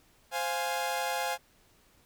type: chord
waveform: sawtooth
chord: F minor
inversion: second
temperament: equal with one note detuned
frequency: 523.3 / 700.5 / 830.6 Hz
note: C5 / F5 / Ab5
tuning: 0 / +5 / 0 cents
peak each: -32 / -31 / -29 dBFS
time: 0.31-1.38 s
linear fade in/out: 50 ms
effects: pink hiss -64 dBFS RMS until 2.05 s